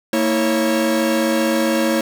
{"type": "tone cluster", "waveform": "45% pulse", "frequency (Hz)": [228.5, 324.1, 549], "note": ["A#3", "E4", "C#5"], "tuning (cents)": [-34, -29, -17], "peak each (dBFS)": -20, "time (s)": [0.13, 2.01], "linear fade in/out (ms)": 2, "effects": []}